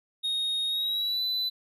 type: tone with pitch glide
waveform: triangle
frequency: 3729 to 3997 Hz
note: A#7 to B7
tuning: 0 to +20 cents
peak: -25 dBFS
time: 0.23-1.5 s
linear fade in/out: 20 ms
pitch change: +120 cents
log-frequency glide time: 0.67-1.23 s
effects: none